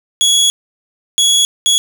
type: tone bursts at uneven times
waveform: 25% pulse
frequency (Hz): 3355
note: G#7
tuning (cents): +17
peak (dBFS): -5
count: 3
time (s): 0.21-0.5 / 1.18-1.45 / 1.66-1.78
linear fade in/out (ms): 0
effects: none